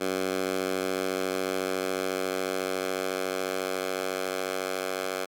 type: tone with high-pass filter sweep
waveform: 10% pulse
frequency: 94 Hz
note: F#2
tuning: 28 cents sharp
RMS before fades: -30 dBFS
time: 0-5.26 s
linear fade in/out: 20 ms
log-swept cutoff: 320 to 550 Hz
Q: 0.97
effects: AAC 64 kbps